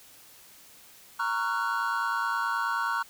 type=chord; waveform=triangle; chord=Gb major seventh; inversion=first; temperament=equal with one note detuned; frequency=932.3 / 1108.7 / 1370.5 / 1480 Hz; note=Bb5 / Db6 / F6 / Gb6; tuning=0 / 0 / -33 / 0 cents; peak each=-30 dBFS; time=1.19-3.03 s; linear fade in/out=10 ms; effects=white hiss -53 dBFS RMS until 3.09 s